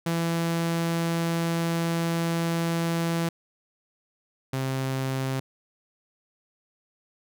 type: tone pair in turn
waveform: sawtooth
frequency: 167.2 / 132.71 Hz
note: E3 / C3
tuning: +25 / +25 cents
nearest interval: major third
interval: 400 cents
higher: first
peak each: -20 / -22 dBFS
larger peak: first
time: 0.06-3.29 / 4.53-5.4 s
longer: first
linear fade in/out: 5 ms
effects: none